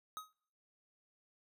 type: tone with exponential decay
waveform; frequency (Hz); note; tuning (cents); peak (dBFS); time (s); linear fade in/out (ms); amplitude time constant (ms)
square; 1264; D#6; +27; -39; 0.17-0.33; 0; 34
effects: noise-tail reverb RT60 0.7 s tail -26 dB re dry